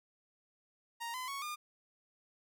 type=tone with pitch steps; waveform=sawtooth; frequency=933 / 1017.4 / 1109.5 / 1210 Hz; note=A#5 / C6 / C#6 / D#6; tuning=+1 / -49 / +1 / -49 cents; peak=-35 dBFS; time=1-1.56 s; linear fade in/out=20 ms; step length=140 ms; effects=none